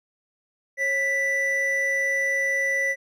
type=tone pair together; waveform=triangle; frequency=544.8 / 1975.5 Hz; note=C#5 / B6; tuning=-30 / 0 cents; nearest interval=octave + minor seventh; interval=2230 cents; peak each=-28 / -20 dBFS; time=0.77-2.96 s; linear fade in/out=50 ms; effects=none